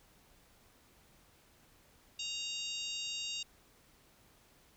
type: harmonic tone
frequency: 932.3 Hz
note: A#5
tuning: in tune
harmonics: 3 / 4 / 5 / 6 / 7 / 8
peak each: -41 / -42 / -46 / -50 / -50 / -47 dBFS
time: 2.19-3.43 s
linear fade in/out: 5 ms
effects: pink hiss -65 dBFS RMS until 4.76 s